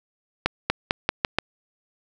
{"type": "accelerating click train", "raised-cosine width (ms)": 0.3, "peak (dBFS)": -3, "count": 6, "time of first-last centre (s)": [0.46, 1.386], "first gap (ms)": 240, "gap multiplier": 0.87, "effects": []}